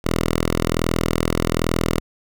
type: tone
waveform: 5% pulse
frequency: 41.2 Hz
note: E1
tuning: in tune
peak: -7 dBFS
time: 0.04-2 s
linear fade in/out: 10 ms
effects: none